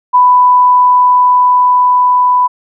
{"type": "tone with level ramp", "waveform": "sine", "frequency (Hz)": 994, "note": "B5", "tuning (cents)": 11, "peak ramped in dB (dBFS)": [-3, -6], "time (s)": [0.13, 2.48], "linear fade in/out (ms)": 20, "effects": []}